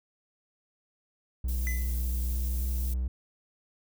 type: tone with pitch glide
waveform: triangle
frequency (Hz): 61.8 to 62.84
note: B1 to B1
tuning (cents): +2 to +31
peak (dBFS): -25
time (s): 1.44-3.08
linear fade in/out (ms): 5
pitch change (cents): +29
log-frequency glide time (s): 2.27-2.86
type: noise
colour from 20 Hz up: violet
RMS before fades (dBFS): -41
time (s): 1.48-2.94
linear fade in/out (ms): 5
type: tone with exponential decay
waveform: square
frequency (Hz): 2014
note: B6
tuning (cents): +33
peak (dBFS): -32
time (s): 1.67-2.01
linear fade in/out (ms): 0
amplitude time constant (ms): 72
effects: none